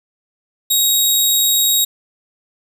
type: tone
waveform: 15% pulse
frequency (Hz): 3788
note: A#7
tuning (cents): +27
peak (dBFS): -5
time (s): 0.7-1.85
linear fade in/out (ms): 10
effects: 7-bit